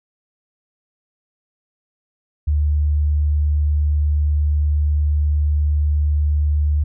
sine tone, 74.3 Hz, D2, 21 cents sharp, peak -14 dBFS, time 2.47-6.84 s, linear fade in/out 10 ms, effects none

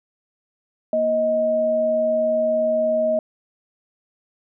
sine tone pair together, 235.2 / 628 Hz, A#3 / D#5, +16 / +16 cents, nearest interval octave + perfect fourth, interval 1700 cents, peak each -28 / -17 dBFS, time 0.93-3.19 s, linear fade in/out 2 ms, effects none

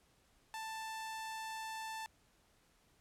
sawtooth tone, 884 Hz, A5, 8 cents sharp, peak -38 dBFS, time 0.54-2.06 s, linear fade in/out 0 ms, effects pink hiss -71 dBFS RMS until 3 s + low-pass 12000 Hz 12 dB/octave

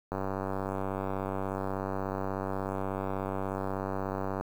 click train, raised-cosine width 1 ms, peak -19 dBFS, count 415, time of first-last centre 0.12-4.41 s, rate 96.5 Hz, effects 8-bit

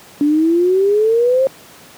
sine exponential sweep, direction up, 287.2 to 540 Hz, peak -10 dBFS, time 0.21-1.47 s, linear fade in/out 0 ms, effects pink hiss -41 dBFS RMS until 1.97 s + high-pass 150 Hz 12 dB/octave

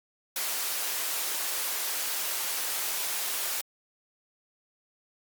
white high-pass noise, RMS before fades -31 dBFS, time 0.36-3.61 s, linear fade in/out 2 ms, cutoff 460 Hz, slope 12 dB/octave, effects Opus 48 kbps

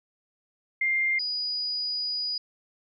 sine tone pair in turn, 2106 / 4920 Hz, C7 / D#8, +11 / -20 cents, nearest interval octave + minor third, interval 1469 cents, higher second, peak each -22 / -27 dBFS, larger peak first, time 0.81-1.19 / 1.19-2.38 s, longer second, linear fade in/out 5 ms, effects none

